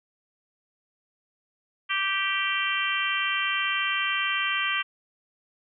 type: harmonic tone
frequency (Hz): 390.8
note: G4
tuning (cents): -5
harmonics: 3 / 4 / 5 / 6 / 7 / 8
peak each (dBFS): -31 / -31 / -31 / -31 / -31 / -31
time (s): 1.89-4.83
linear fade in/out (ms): 20
effects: none